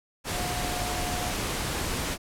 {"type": "tone in noise", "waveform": "sine", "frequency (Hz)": 719, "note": "F#5", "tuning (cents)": -50, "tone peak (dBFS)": -34, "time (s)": [0.32, 1.34], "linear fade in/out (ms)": 50, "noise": "pink", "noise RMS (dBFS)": -30, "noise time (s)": [0.24, 2.18], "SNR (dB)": -7, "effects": ["low-pass 12000 Hz 12 dB/octave"]}